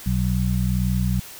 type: harmonic tone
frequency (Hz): 61.9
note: B1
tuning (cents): +5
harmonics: 1 / 2 / 3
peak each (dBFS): -23 / -23 / -23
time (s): 0.06-1.2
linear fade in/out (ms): 5
effects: white hiss -40 dBFS RMS until 1.39 s